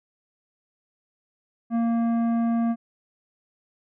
sine tone with tanh clipping, 231.6 Hz, A#3, 11 cents flat, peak -22 dBFS, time 1.7-2.76 s, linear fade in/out 50 ms, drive 11 dB, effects none

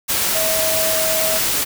sine tone in noise, 640 Hz, D#5, 49 cents sharp, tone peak -21 dBFS, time 0.34-1.39 s, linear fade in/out 20 ms, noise white, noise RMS -19 dBFS, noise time 0.08-1.65 s, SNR -5 dB, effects none

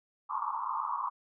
white band-pass noise, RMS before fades -34 dBFS, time 0.29-1.1 s, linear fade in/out 20 ms, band 880 to 1200 Hz, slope 96 dB/octave, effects none

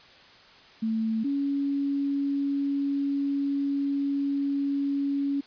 sine tone pair in turn, 222.3 / 280.1 Hz, A3 / C#4, +18 / +18 cents, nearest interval major third, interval 400 cents, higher second, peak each -24 dBFS, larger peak neither, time 0.82-1.24 / 1.24-5.41 s, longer second, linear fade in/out 10 ms, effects white hiss -52 dBFS RMS until 5.46 s + resampled to 11025 Hz

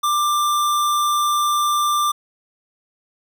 square tone, 1185 Hz, D6, 15 cents sharp, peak -17 dBFS, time 0.03-2.12 s, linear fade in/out 10 ms, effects none

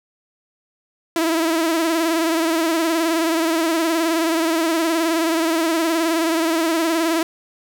sawtooth tone with vibrato, 327.5 Hz, E4, 11 cents flat, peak -13 dBFS, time 1.16-7.23 s, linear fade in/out 2 ms, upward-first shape sine, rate 19 Hz, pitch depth 63 cents each way, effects none

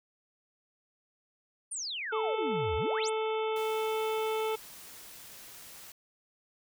sine exponential two-way sweep, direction down then up, 9720 to 69.3 to 9720 Hz, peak -34 dBFS, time 1.71-3.1 s, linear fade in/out 10 ms, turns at 2.76 s
harmonic tone, 438.6 Hz, A4, 6 cents flat, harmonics 1 / 2 / 3 / 5 / 6 / 7 / 8, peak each -30 / -36 / -40 / -44 / -46 / -47 / -48 dBFS, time 2.12-4.56 s, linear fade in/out 10 ms
white noise, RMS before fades -49 dBFS, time 3.56-5.92 s, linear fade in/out 2 ms
effects none

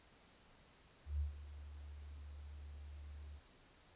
sine tone with ADSR envelope, 73.1 Hz, D2, 7 cents flat, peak -34 dBFS, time 1.05-3.41 s, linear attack 150 ms, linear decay 120 ms, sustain -15 dB, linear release 63 ms, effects pink hiss -66 dBFS RMS until 3.95 s + resampled to 8000 Hz

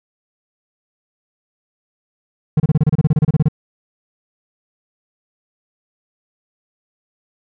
triangle tone bursts, 152.6 Hz, D#3, 33 cents flat, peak -7 dBFS, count 16, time 2.57-3.485 s, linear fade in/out 5 ms, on 30 ms, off 29 ms, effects none

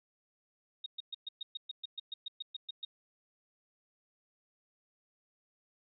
sine tone bursts, 3729 Hz, A#7, in tune, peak -37 dBFS, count 15, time 0.84-2.85 s, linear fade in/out 5 ms, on 22 ms, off 120 ms, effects none

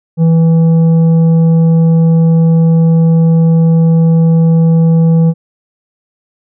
sine tone with tanh clipping, 164.1 Hz, E3, 8 cents flat, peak -6 dBFS, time 0.17-5.34 s, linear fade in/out 50 ms, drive 7 dB, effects none

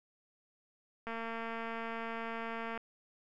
click train, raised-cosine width 0.5 ms, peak -26 dBFS, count 390, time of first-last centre 1.07-2.776 s, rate 228 Hz, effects none

